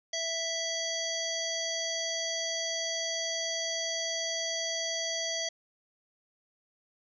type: harmonic tone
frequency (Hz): 659.3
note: E5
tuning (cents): 0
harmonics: 1 / 3 / 5 / 7 / 9 / 10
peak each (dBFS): -37 / -39 / -37 / -37 / -36 / -45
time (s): 0.13-5.49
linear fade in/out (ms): 5
effects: none